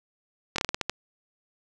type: slowing click train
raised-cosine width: 0.2 ms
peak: -9 dBFS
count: 8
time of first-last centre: 0.56-0.896 s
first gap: 23 ms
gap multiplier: 1.24
effects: none

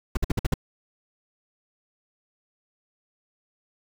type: noise bursts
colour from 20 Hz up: brown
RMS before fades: -20 dBFS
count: 6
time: 0.15-0.541 s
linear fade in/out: 5 ms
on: 21 ms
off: 53 ms
effects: none

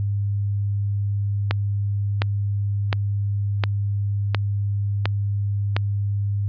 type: click train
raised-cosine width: 0.3 ms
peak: -5 dBFS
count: 7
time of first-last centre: 1.51-5.765 s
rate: 1.41 Hz
effects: added 101 Hz sine -20 dBFS peak until 6.48 s + resampled to 11025 Hz

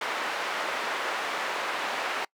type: band-pass noise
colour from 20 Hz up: white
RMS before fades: -31 dBFS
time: 0.01-2.25 s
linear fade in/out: 5 ms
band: 510 to 1800 Hz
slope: 12 dB/octave
effects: noise-tail reverb RT60 0.1 s tail -25 dB re dry

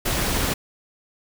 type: noise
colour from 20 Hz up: pink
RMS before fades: -23 dBFS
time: 0.05-0.54 s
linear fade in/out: 10 ms
effects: none

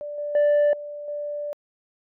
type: tone with level steps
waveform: sine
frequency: 587 Hz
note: D5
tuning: 1 cent flat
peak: -30 / -26 / -13 / -32 / -27 dBFS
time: 0.01-1.53 s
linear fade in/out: 0 ms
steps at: 0.18 / 0.35 / 0.73 / 1.08 s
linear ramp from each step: 2 ms
effects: tanh soft clip ceiling -15 dBFS

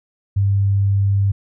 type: tone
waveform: sine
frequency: 99.2 Hz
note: G2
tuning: 21 cents sharp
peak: -13 dBFS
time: 0.36-1.32 s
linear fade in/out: 10 ms
effects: none

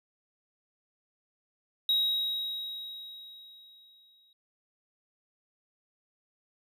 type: tone with exponential decay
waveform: triangle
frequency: 3811 Hz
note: A#7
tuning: 38 cents sharp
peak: -21 dBFS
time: 1.89-4.33 s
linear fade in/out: 2 ms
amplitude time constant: 530 ms
effects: none

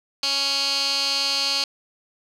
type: tone with band-pass filter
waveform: 15% pulse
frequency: 277.2 Hz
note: C#4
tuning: in tune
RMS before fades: -23 dBFS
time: 0.23-1.64 s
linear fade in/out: 2 ms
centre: 4300 Hz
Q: 4
effects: none

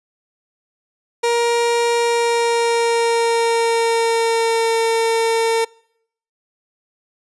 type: tone with pitch glide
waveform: 30% pulse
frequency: 471.1 to 454.8 Hz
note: A#4 to A#4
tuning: +18 to -43 cents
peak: -12 dBFS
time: 1.23-5.65 s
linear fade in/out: 10 ms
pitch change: -61 cents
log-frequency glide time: 1.95-4.77 s
effects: noise-tail reverb RT60 0.7 s tail -25 dB re dry + resampled to 24000 Hz

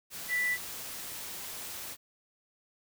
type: tone in noise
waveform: sine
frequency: 1975.5 Hz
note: B6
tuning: in tune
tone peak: -27 dBFS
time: 0.28-0.58 s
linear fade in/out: 50 ms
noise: white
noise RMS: -41 dBFS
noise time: 0.1-1.97 s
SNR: +11 dB
effects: none

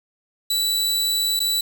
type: tone with dropouts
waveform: sawtooth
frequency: 3951 Hz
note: B7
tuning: in tune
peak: -16 dBFS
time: 0.5-1.61 s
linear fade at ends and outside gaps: 5 ms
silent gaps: 1.394-1.401 s
effects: 7-bit

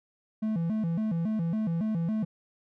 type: tone with vibrato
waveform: triangle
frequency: 190.6 Hz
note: G3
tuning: 48 cents flat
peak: -24 dBFS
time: 0.42-2.25 s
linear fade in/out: 10 ms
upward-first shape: square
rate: 3.6 Hz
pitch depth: 230 cents each way
effects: none

